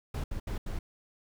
brown noise bursts at uneven times, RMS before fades -34 dBFS, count 4, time 0.14-0.24 / 0.31-0.4 / 0.47-0.58 / 0.66-0.79 s, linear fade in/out 5 ms, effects none

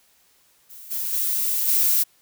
violet noise with level steps, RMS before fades -42 / -27 / -23 / -19 dBFS, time 0.69-2.04 s, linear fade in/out 20 ms, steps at 0.9 / 1.12 / 1.67 s, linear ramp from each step 20 ms, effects white hiss -60 dBFS RMS until 2.21 s

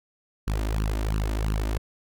sawtooth tone with flanger, 52.8 Hz, G#1, 29 cents sharp, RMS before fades -26 dBFS, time 0.47-1.78 s, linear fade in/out 10 ms, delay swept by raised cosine 0.68 to 3.38 ms, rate 2.9 Hz, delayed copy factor +0.95, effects none

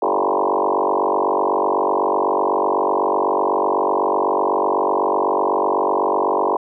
sine tone with frequency modulation, 691 Hz, F5, 19 cents flat, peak -15 dBFS, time 0.02-6.57 s, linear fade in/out 5 ms, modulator 48 Hz, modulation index 7.3, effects none

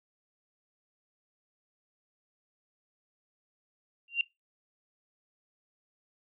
sine tone with exponential growth, 2770 Hz, F7, 15 cents flat, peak -20 dBFS, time 4.08-4.21 s, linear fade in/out 2 ms, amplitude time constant 27 ms, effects noise-tail reverb RT60 0.2 s tail -22 dB re dry

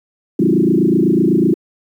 sine tone with frequency modulation, 261.6 Hz, C4, in tune, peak -9 dBFS, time 0.39-1.54 s, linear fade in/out 5 ms, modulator 28 Hz, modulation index 3.8, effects high-pass 150 Hz 12 dB/octave + 8-bit

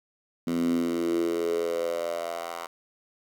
10% pulse tone with high-pass filter sweep, 84.6 Hz, E2, 45 cents sharp, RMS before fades -28 dBFS, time 0.47-2.67 s, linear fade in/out 5 ms, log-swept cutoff 220 to 850 Hz, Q 6.5, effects none

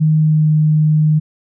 sine tone with pitch glide, 155.56 to 153.86 Hz, D#3 to D#3, 0 to -19 cents, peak -9 dBFS, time 0-1.2 s, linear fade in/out 20 ms, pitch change -19 cents, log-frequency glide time 0.17-0.5 s, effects none

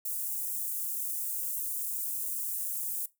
white high-pass noise, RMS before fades -34 dBFS, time 0.05-3.06 s, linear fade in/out 5 ms, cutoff 8600 Hz, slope 24 dB/octave, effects noise-tail reverb RT60 0.2 s tail -19 dB re dry

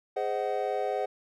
triangle chord, Ab dominant seventh, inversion none, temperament just, 415.3 / 519.1 / 623 / 747.5 Hz, Ab4 / C5 / Eb5 / Gb5, 0 / -14 / +2 / +17 cents, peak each -31 / -31 / -33 / -30 dBFS, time 0.16-1.06 s, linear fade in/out 10 ms, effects none

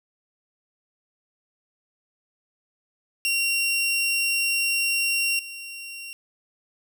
sawtooth tone with level steps, 2750 Hz, F7, 27 cents flat, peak -18 / -32 dBFS, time 3.25-6.13 s, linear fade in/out 0 ms, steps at 5.39 s, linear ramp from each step 2 ms, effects none

